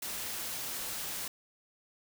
white noise, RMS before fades -38 dBFS, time 0.02-1.28 s, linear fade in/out 5 ms, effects none

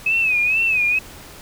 sine tone with vibrato, 2555 Hz, D#7, 45 cents sharp, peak -15 dBFS, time 0.06-0.99 s, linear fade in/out 5 ms, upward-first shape sine, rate 2.2 Hz, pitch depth 100 cents each way, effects pink hiss -40 dBFS RMS until 1.41 s

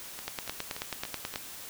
two click trains, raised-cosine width 0.2 ms, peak -15 / -21 dBFS, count 11 / 5, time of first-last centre 0.28-1.359 / 0.19-1.339 s, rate 9.27 / 3.48 Hz, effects white hiss -44 dBFS RMS until 1.69 s

